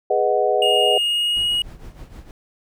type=chord; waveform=sine; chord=G# minor seventh; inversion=none; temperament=equal; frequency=415.3 / 493.9 / 622.3 / 740 Hz; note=G#4 / B4 / D#5 / F#5; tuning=0 / 0 / 0 / 0 cents; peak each=-21 dBFS; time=0.1-0.98 s; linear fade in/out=5 ms
type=tone with pitch glide; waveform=triangle; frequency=2853 to 2891 Hz; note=F7 to F#7; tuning=+36 to -41 cents; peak=-16 dBFS; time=0.62-1.62 s; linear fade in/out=2 ms; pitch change=+23 cents; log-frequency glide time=1.02-1.5 s
type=noise with tremolo; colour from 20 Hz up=brown; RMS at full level=-35 dBFS; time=1.36-2.31 s; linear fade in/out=0 ms; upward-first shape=triangle; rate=6.5 Hz; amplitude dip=75%
effects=none